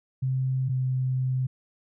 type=tone pair in turn; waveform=sine; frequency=130.81 / 129.31 Hz; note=C3 / C3; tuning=0 / -20 cents; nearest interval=unison; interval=20 cents; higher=first; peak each=-23 dBFS; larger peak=neither; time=0.22-0.69 / 0.69-1.47 s; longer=second; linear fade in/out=10 ms; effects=none